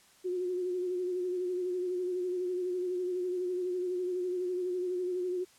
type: tone with vibrato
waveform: sine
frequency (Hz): 362.1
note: F#4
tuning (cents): -37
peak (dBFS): -30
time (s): 0.24-5.45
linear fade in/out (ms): 20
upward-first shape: sine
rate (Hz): 12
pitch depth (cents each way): 38
effects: white hiss -61 dBFS RMS until 5.58 s + low-pass 10000 Hz 12 dB/octave